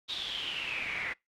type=noise with band-pass filter sweep; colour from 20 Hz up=brown; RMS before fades=-36 dBFS; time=0.08-1.14 s; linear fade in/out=20 ms; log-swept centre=3800 to 2000 Hz; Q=8.5; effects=noise-tail reverb RT60 0.2 s tail -25 dB re dry + Opus 48 kbps